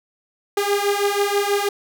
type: beating tone pair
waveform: sawtooth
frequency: 402 / 408.2 Hz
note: G4 / G#4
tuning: +44 / -30 cents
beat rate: 6.2 Hz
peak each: -17 dBFS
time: 0.57-1.69 s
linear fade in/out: 5 ms
effects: none